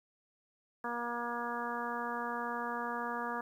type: harmonic tone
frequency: 238.2 Hz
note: A#3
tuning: 38 cents sharp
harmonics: 1 / 2 / 3 / 4 / 5 / 6 / 7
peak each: -43 / -43 / -43 / -40 / -41 / -45 / -43 dBFS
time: 0.84-3.41 s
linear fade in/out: 5 ms
effects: 11-bit